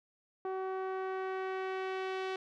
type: tone with low-pass filter sweep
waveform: sawtooth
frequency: 378.3 Hz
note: F#4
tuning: 38 cents sharp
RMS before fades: -37 dBFS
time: 0.45-2.36 s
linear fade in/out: 2 ms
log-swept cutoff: 1000 to 3400 Hz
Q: 1.1
effects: none